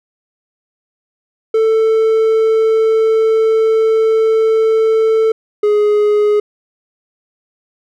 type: tone pair in turn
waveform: triangle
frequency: 443.3 / 418 Hz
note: A4 / G#4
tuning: +13 / +11 cents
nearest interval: minor second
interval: 102 cents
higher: first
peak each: -7 dBFS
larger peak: neither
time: 1.54-5.32 / 5.63-6.4 s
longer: first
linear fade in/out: 5 ms
effects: none